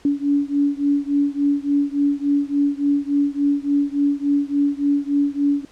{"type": "beating tone pair", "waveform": "sine", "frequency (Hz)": [283.8, 287.3], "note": ["C#4", "D4"], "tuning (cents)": [41, -38], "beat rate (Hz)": 3.5, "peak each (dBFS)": [-19, -20], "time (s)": [0.05, 5.65], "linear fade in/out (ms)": 2, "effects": ["pink hiss -51 dBFS RMS until 5.71 s", "low-pass 7000 Hz 12 dB/octave"]}